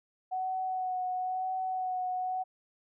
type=tone with vibrato; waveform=sine; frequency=743 Hz; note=F#5; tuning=7 cents sharp; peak=-30 dBFS; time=0.31-2.44 s; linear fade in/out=20 ms; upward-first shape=sine; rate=0.99 Hz; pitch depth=19 cents each way; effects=none